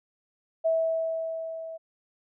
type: tone with level ramp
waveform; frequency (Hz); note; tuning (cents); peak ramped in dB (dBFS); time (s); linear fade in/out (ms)
sine; 651; E5; -22; -20 to -36; 0.64-1.78; 20
effects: none